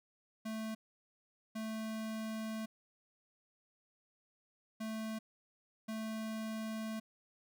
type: tone bursts at uneven times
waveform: square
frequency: 220 Hz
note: A3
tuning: in tune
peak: -39 dBFS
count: 4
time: 0.45-0.75 / 1.55-2.66 / 4.8-5.19 / 5.88-7 s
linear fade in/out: 10 ms
effects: none